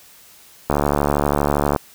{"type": "click train", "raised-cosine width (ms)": 1, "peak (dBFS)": -3, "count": 78, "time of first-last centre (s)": [0.7, 1.762], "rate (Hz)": 72.5, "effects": ["white hiss -47 dBFS RMS until 1.94 s"]}